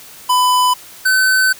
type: tone pair in turn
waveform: square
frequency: 1000 / 1522.3 Hz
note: B5 / F#6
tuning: +21 / +49 cents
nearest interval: perfect fifth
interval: 728 cents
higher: second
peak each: -11 dBFS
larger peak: neither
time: 0.29-0.74 / 1.05-1.53 s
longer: second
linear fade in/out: 10 ms
effects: white hiss -38 dBFS RMS until 1.59 s